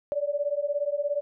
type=beating tone pair; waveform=sine; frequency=570 / 587 Hz; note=C#5 / D5; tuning=+48 / -1 cents; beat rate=17 Hz; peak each=-28 / -28 dBFS; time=0.12-1.21 s; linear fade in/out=0 ms; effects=none